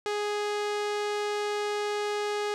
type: tone with low-pass filter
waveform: sawtooth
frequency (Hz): 415.3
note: G#4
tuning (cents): 0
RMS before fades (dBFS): -30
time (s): 0.06-2.54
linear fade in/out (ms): 0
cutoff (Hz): 6500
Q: 0.74
effects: none